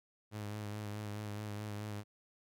sawtooth tone with vibrato, 104.8 Hz, G#2, 16 cents sharp, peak -36 dBFS, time 0.31-2.04 s, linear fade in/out 50 ms, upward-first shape sine, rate 4.7 Hz, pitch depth 34 cents each way, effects none

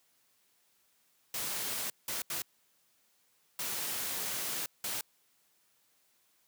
white noise bursts at uneven times, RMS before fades -36 dBFS, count 5, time 1.34-1.9 / 2.08-2.22 / 2.3-2.42 / 3.59-4.66 / 4.84-5.01 s, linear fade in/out 2 ms, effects white hiss -71 dBFS RMS until 6.47 s + high-pass 100 Hz 12 dB/octave

